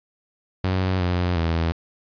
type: tone with pitch steps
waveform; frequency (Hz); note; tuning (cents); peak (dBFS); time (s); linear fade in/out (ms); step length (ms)
sawtooth; 93.2 / 89.1 / 82.6; F#2 / F2 / E2; +13 / +35 / +4; -16; 0.64-1.72; 0; 360
effects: resampled to 11025 Hz + 9-bit